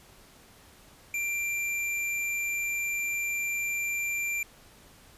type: tone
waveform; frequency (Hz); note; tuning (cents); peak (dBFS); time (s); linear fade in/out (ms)
square; 2365; D7; +12; -29; 1.14-4.43; 2
effects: pink hiss -55 dBFS RMS until 5.17 s + resampled to 32000 Hz